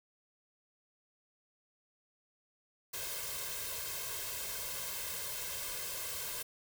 white noise with comb filter, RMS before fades -40 dBFS, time 2.93-6.43 s, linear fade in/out 10 ms, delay 1.9 ms, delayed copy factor +0.8, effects none

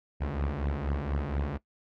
sawtooth beating tone pair, 69 / 73.2 Hz, C#2 / D2, -7 / -5 cents, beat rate 4.2 Hz, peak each -28 dBFS, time 0.2-1.58 s, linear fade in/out 20 ms, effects noise-tail reverb RT60 0.1 s tail -19 dB re dry + low-pass 2000 Hz 12 dB/octave

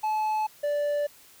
triangle tone pair in turn, 862 / 583.9 Hz, A5 / D5, -36 / -10 cents, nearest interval perfect fifth, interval 674 cents, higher first, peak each -22 dBFS, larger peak neither, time 0.03-0.47 / 0.63-1.07 s, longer neither, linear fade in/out 10 ms, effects white hiss -54 dBFS RMS until 1.4 s

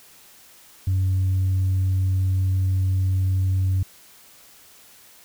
sine tone, 94.1 Hz, F#2, 30 cents sharp, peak -16 dBFS, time 0.87-3.83 s, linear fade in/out 5 ms, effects tanh soft clip ceiling -16 dBFS + white hiss -50 dBFS RMS until 5.24 s

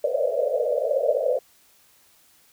white band-pass noise, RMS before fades -23 dBFS, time 0.04-1.39 s, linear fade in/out 5 ms, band 470 to 630 Hz, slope 96 dB/octave, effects white hiss -58 dBFS RMS until 2.52 s

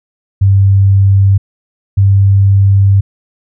sine tone pair in turn, 98 / 98.49 Hz, G2 / G2, 0 / +9 cents, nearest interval unison, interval 9 cents, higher second, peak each -4 dBFS, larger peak neither, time 0.41-1.38 / 1.97-3.01 s, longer second, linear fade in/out 10 ms, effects none

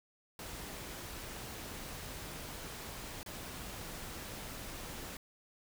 pink noise with dropouts, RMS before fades -45 dBFS, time 0.39-5.17 s, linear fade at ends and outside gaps 2 ms, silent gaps 3.231-3.261 s, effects none

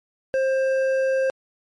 triangle tone with hard clipping, 530 Hz, C5, 22 cents sharp, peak -20 dBFS, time 0.34-1.3 s, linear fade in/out 0 ms, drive 11 dB, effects MP3 48 kbps

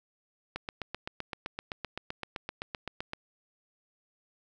click train, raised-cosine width 0.3 ms, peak -19 dBFS, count 21, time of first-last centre 0.56-3.134 s, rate 7.77 Hz, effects none

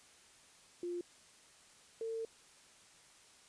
sine tone pair in turn, 350.4 / 451.2 Hz, F4 / A4, +6 / +44 cents, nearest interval major third, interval 438 cents, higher second, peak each -37 / -37 dBFS, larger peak neither, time 0.83-1.01 / 2.01-2.25 s, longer second, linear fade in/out 2 ms, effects white hiss -62 dBFS RMS until 3.48 s + resampled to 22050 Hz

